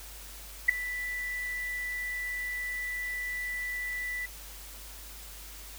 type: tone with ADSR envelope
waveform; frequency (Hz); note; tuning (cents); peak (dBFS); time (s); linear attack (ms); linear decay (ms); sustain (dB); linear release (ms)
sine; 1975.5; B6; 0; -13; 0.68-4.26; 13; 3; -19; 8
effects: added 50 Hz sine -47 dBFS peak until 5.78 s + white hiss -47 dBFS RMS until 5.78 s